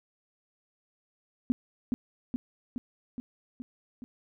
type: tone with echo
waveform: sine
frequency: 246.9 Hz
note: B3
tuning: in tune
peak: -21 dBFS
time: 1.5-1.52 s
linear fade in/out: 0 ms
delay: 420 ms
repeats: 6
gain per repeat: -3 dB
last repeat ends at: 4.04 s
effects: none